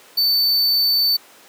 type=tone; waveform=square; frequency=4532 Hz; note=C#8; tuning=37 cents sharp; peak=-15 dBFS; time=0.17-1.17 s; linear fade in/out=10 ms; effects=pink hiss -46 dBFS RMS until 1.48 s + high-pass 400 Hz 12 dB/octave